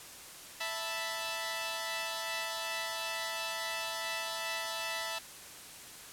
10% pulse chord, E suspended fourth, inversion none, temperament equal, 659.3 / 880 / 987.8 Hz, E5 / A5 / B5, 0 / 0 / 0 cents, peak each -30 / -31 / -33 dBFS, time 0.6-5.19 s, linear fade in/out 10 ms, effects white hiss -49 dBFS RMS until 6.12 s + low-pass 12000 Hz 12 dB/octave

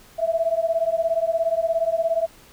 sine beating tone pair, 652 / 669 Hz, E5 / E5, -19 / +25 cents, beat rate 17 Hz, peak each -22 dBFS, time 0.18-2.27 s, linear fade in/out 20 ms, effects pink hiss -50 dBFS RMS until 2.52 s

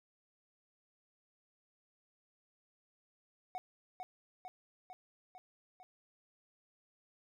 triangle tone with echo, 740 Hz, F#5, in tune, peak -36 dBFS, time 3.55-3.58 s, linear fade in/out 0 ms, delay 450 ms, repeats 5, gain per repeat -3 dB, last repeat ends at 5.83 s, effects none

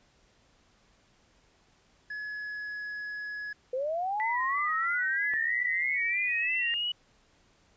triangle tone with pitch glide, 1697 to 1686.3 Hz, G#6 to G#6, +37 to +26 cents, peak -33 dBFS, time 2.1-3.53 s, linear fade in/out 5 ms, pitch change -11 cents, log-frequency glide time 2.22-2.83 s
sine linear sweep, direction up, 494.4 to 2960 Hz, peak -28 dBFS, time 3.73-6.92 s, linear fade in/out 5 ms
sine tone with vibrato, 1947 Hz, B6, 25 cents flat, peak -30 dBFS, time 4.2-6.74 s, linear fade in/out 0 ms, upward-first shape sine, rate 3.1 Hz, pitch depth 75 cents each way
click, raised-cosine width 0.5 ms, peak -28 dBFS, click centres 5.337 s
effects pink hiss -65 dBFS RMS until 7.76 s + resampled to 16000 Hz

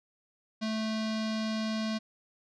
square tone with low-pass filter, 219 Hz, A3, 8 cents flat, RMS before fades -32 dBFS, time 0.61-1.99 s, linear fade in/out 20 ms, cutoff 4700 Hz, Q 2.7, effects none

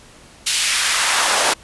pink noise with high-pass filter sweep, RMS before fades -17 dBFS, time 0.46-1.54 s, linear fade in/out 10 ms, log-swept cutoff 3300 to 550 Hz, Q 1.1, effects pink hiss -45 dBFS RMS until 1.63 s + resampled to 24000 Hz

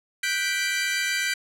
sawtooth chord, G major seventh, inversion third, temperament equal, 1480 / 1568 / 1975.5 / 2349 Hz, F#6 / G6 / B6 / D7, 0 / 0 / 0 / 0 cents, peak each -29 / -25 / -25 / -25 dBFS, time 0.23-1.34 s, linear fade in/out 5 ms, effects low-pass 11000 Hz 12 dB/octave

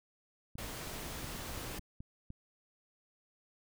clicks, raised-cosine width 5 ms, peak -33 dBFS, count 10, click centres 0.555 / 0.644 / 0.873 / 1.245 / 1.352 / 1.395 / 1.576 / 1.793 / 2.005 / 2.304 s
pink noise, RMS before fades -43 dBFS, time 0.58-1.79 s, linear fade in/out 5 ms
effects none

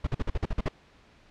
brown noise bursts, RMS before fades -26 dBFS, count 9, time 0.04-0.686 s, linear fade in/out 5 ms, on 30 ms, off 47 ms, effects pink hiss -58 dBFS RMS until 1.3 s + low-pass 4000 Hz 12 dB/octave

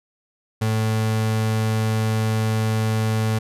35% pulse tone, 110 Hz, A2, in tune, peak -17 dBFS, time 0.61-3.39 s, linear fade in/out 10 ms, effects resampled to 32000 Hz

